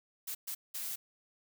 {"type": "noise bursts at uneven times", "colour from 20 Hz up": "blue", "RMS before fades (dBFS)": -39, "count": 3, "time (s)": [[0.27, 0.35], [0.47, 0.55], [0.74, 0.96]], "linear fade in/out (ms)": 10, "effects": []}